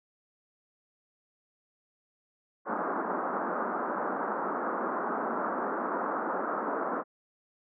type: band-pass noise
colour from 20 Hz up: white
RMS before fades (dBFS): -32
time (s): 2.65-7.04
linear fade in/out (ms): 50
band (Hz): 200 to 1400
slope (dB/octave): 48
effects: none